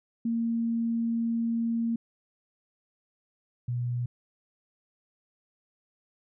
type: tone pair in turn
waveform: sine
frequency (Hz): 230.6 / 121.77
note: A#3 / B2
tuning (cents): -19 / -24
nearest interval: major seventh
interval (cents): 1105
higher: first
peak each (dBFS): -25 / -27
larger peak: first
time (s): 0.25-1.96 / 3.68-4.06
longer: first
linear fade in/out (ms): 5
effects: none